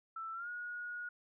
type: tone with pitch glide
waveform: sine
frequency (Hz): 1327 to 1447.1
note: E6 to F#6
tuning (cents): +11 to -39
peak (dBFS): -40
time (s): 0.16-1.09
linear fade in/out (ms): 5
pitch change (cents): +150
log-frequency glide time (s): 0.33-0.49
effects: none